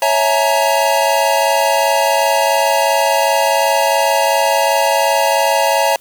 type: chord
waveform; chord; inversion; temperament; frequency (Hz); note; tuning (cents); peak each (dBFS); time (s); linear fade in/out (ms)
square; A# half-diminished seventh; first; equal with one note detuned; 554.4 / 659.3 / 849.5 / 932.3; C#5 / E5 / G#5 / A#5; 0 / 0 / +39 / 0; -18; 0.02-5.96; 2
effects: white hiss -47 dBFS RMS until 6 s